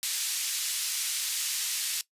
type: band-pass noise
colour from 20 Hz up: white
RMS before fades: -31 dBFS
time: 0.03-2.01 s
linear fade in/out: 0 ms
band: 2800 to 9800 Hz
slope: 12 dB/octave
effects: noise-tail reverb RT60 0.1 s tail -18 dB re dry + resampled to 32000 Hz